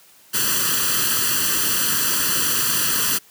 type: noise with comb filter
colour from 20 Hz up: white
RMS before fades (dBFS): -20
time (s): 0.33-3.19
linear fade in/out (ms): 20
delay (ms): 0.67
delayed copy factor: +0.9
effects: white hiss -51 dBFS RMS until 3.3 s + high-pass 100 Hz 12 dB/octave